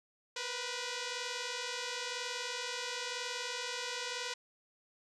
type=tone pair together; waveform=5% pulse; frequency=481 / 502 Hz; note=B4 / B4; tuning=-46 / +28 cents; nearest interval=minor second; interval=74 cents; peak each=-28 dBFS; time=0.36-4.34 s; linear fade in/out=5 ms; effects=resampled to 24000 Hz